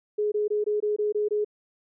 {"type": "tone bursts", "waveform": "sine", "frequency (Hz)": 419.6, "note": "G#4", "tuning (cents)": 18, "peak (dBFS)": -22, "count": 8, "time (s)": [0.18, 1.447], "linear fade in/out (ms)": 10, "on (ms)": 140, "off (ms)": 21, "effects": []}